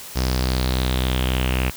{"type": "tone with low-pass filter sweep", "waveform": "sawtooth", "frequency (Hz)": 63.7, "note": "C2", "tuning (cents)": -46, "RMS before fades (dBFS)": -21, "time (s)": [0.15, 1.71], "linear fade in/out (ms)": 20, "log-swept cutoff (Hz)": [5400, 2600], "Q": 4.8, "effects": ["white hiss -37 dBFS RMS until 1.76 s"]}